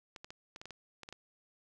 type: clicks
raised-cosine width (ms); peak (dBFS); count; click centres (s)
0.2; -29; 10; 0.162 / 0.245 / 0.305 / 0.561 / 0.615 / 0.656 / 0.707 / 1.033 / 1.089 / 1.126
effects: none